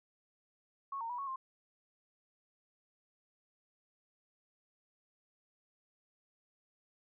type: tone with pitch steps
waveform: sine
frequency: 1101 / 917 / 975 / 1106 / 1056 Hz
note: C#6 / A#5 / B5 / C#6 / C6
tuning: -12 / -29 / -23 / -4 / +16 cents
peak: -37 dBFS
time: 0.92-1.36 s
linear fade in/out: 5 ms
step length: 88 ms
effects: none